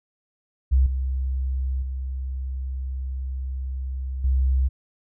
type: tone with level steps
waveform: sine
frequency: 65.41 Hz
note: C2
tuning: in tune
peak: -14 / -22 / -26 / -17 dBFS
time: 0.71-4.69 s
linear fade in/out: 20 ms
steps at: 0.86 / 1.82 / 4.24 s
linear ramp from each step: 5 ms
effects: none

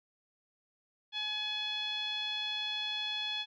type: tone with low-pass filter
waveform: 10% pulse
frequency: 847 Hz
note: G#5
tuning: 34 cents sharp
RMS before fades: -36 dBFS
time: 1.12-3.46 s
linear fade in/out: 50 ms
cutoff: 3500 Hz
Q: 5.5
effects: none

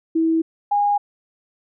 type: tone pair in turn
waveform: sine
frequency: 324.9 / 818.7 Hz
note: E4 / G#5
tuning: -25 / -25 cents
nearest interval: octave + major third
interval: 1600 cents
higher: second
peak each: -15 dBFS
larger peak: neither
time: 0.15-0.42 / 0.71-0.98 s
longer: neither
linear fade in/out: 10 ms
effects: none

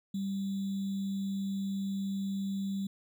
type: tone with sample-and-hold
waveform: sine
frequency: 196 Hz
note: G3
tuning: in tune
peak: -31 dBFS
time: 0.14-2.87 s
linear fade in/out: 5 ms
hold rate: 3675 Hz
effects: none

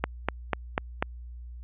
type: click train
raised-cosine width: 0.5 ms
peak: -9 dBFS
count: 5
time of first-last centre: 0.04-1.025 s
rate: 4.06 Hz
effects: added 60 Hz sine -39 dBFS peak until 1.63 s + resampled to 8000 Hz

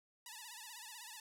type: tone with vibrato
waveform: 5% pulse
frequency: 917 Hz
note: A#5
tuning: 29 cents flat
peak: -37 dBFS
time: 0.26-1.2 s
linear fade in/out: 2 ms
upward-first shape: sine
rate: 16 Hz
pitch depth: 130 cents each way
effects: none

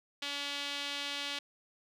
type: tone with band-pass filter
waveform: sawtooth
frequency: 284.7 Hz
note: C#4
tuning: 46 cents sharp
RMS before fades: -38 dBFS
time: 0.22-1.39 s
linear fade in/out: 5 ms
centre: 3400 Hz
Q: 2.1
effects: none

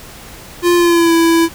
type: tone with pitch glide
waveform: square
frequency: 349.2 to 331.9 Hz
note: F4 to E4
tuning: 0 to +12 cents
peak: -9 dBFS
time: 0.62-1.49 s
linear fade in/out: 50 ms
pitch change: -88 cents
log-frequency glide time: 0.76-1.13 s
effects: pink hiss -35 dBFS RMS until 1.54 s

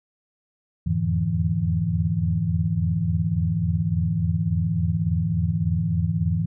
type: tone cluster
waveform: sine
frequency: 84.8 / 88.3 / 106.6 / 149.4 / 166 Hz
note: E2 / F2 / G#2 / D3 / E3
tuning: +50 / +20 / +46 / +30 / +12 cents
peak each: -30 / -28 / -26 / -29 / -23 dBFS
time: 0.86-6.46 s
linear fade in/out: 10 ms
effects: none

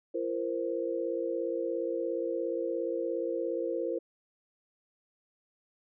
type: chord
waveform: sine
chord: F suspended fourth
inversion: none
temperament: equal with one note detuned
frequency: 340.3 / 466.2 / 523.3 Hz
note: F4 / Bb4 / C5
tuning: -45 / 0 / 0 cents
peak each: -34 dBFS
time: 0.14-3.99 s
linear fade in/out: 10 ms
effects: none

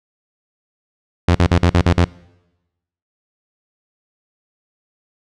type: tone bursts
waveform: sawtooth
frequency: 87.31 Hz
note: F2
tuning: in tune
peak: -6 dBFS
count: 7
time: 1.28-2.047 s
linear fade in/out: 5 ms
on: 71 ms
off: 45 ms
effects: noise-tail reverb RT60 1.0 s tail -23 dB re dry + low-pass 5000 Hz 12 dB/octave

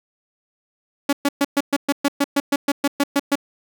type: tone bursts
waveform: sawtooth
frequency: 282.8 Hz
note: C#4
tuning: 35 cents sharp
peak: -11 dBFS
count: 15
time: 1.09-3.355 s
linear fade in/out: 5 ms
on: 39 ms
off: 120 ms
effects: none

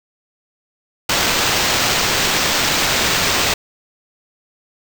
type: noise with sample-and-hold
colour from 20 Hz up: violet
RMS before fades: -17 dBFS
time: 1.09-3.54 s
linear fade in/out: 5 ms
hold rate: 11025 Hz
effects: none

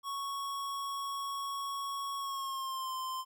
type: tone with pitch glide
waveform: square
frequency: 1108.7 to 1040.4 Hz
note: C#6 to C6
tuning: 0 to -10 cents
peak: -36 dBFS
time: 0.03-3.25 s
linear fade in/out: 50 ms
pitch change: -110 cents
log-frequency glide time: 2.18-2.94 s
effects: 13-bit

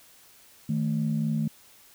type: tone pair together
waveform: sine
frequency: 156.06 / 220 Hz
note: D#3 / A3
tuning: +6 / 0 cents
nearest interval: tritone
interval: 594 cents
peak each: -26 dBFS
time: 0.69-1.48 s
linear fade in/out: 5 ms
effects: tanh soft clip ceiling -17 dBFS + white hiss -55 dBFS RMS until 1.94 s

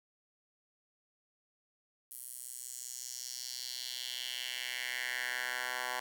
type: tone with high-pass filter sweep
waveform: 10% pulse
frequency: 125.2 Hz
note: B2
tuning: 24 cents sharp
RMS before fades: -40 dBFS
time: 2.11-6 s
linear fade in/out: 2 ms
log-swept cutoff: 11000 to 1100 Hz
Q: 2.5
effects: none

